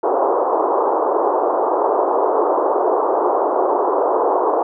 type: band-pass noise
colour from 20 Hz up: pink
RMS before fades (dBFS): -17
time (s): 0.03-4.63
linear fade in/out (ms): 5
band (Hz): 350 to 1100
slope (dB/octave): 48
effects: none